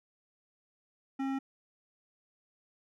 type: tone with hard clipping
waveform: sine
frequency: 269.7 Hz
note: C#4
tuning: 47 cents flat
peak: -33 dBFS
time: 1.19-1.39 s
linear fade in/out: 10 ms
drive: 14 dB
effects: none